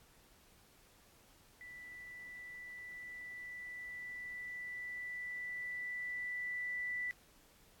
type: tone with level ramp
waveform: sine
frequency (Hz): 1975.5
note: B6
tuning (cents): 0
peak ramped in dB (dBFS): -49 to -36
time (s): 1.61-7.11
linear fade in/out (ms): 0
effects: pink hiss -65 dBFS RMS until 7.8 s + AAC 64 kbps